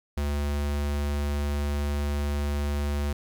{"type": "tone", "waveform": "square", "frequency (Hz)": 72.4, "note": "D2", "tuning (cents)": -24, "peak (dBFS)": -26, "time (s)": [0.17, 3.13], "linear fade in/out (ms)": 5, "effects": ["10-bit"]}